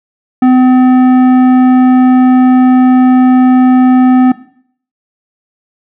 sine tone with tanh clipping, 254.6 Hz, C4, 47 cents flat, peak -5 dBFS, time 0.42-4.32 s, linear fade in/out 5 ms, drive 12 dB, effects noise-tail reverb RT60 0.6 s tail -17 dB re dry

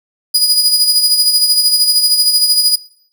sawtooth tone with tremolo, 4925 Hz, D#8, 19 cents flat, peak -4 dBFS, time 0.34-2.76 s, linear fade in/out 10 ms, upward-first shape sine, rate 13 Hz, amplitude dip 55%, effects noise-tail reverb RT60 0.6 s tail -20 dB re dry

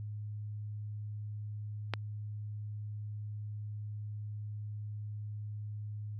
click, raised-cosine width 0.3 ms, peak -16 dBFS, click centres 1.937 s, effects added 105 Hz sine -38 dBFS peak until 6.19 s

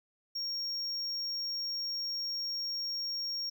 triangle tone, 5560 Hz, F8, 9 cents flat, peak -32 dBFS, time 0.35-3.5 s, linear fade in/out 10 ms, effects none

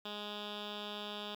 10% pulse tone with low-pass filter, 207.7 Hz, G#3, in tune, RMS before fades -43 dBFS, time 0.05-1.35 s, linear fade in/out 5 ms, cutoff 3700 Hz, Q 6.4, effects 10-bit

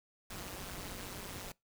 pink noise with amplitude modulation, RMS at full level -41 dBFS, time 0.3-1.52 s, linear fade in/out 5 ms, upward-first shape sine, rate 189 Hz, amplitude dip 85%, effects noise-tail reverb RT60 0.2 s tail -24 dB re dry

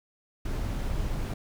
brown noise, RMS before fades -30 dBFS, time 0.45-1.34 s, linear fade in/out 5 ms, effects none

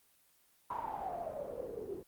white noise with low-pass filter sweep, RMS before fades -41 dBFS, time 0.7-2.03 s, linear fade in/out 5 ms, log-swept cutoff 1000 to 370 Hz, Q 9.8, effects white hiss -69 dBFS RMS until 2.07 s + Opus 24 kbps

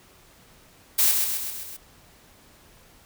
blue noise with echo, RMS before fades -19 dBFS, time 0.98-1.12 s, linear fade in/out 10 ms, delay 130 ms, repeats 5, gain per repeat -4 dB, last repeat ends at 1.77 s, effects pink hiss -54 dBFS RMS until 3.05 s

